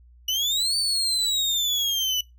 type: exponential two-way sweep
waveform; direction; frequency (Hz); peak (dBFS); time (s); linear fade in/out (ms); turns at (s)
35% pulse; up then down; 2928 to 4576 to 2955; -20; 0.28-2.21; 5; 0.77
effects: noise-tail reverb RT60 0.2 s tail -22 dB re dry + added 60 Hz sine -49 dBFS peak until 2.38 s